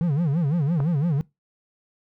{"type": "tone with vibrato", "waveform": "triangle", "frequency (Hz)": 155.56, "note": "D#3", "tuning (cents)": 0, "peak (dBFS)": -17, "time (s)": [0.01, 1.21], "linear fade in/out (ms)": 0, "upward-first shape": "sine", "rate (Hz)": 5.9, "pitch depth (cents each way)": 230}
{"type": "click", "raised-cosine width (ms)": 1, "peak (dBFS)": -17, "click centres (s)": 0.803}
{"effects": ["noise-tail reverb RT60 0.2 s tail -22 dB re dry"]}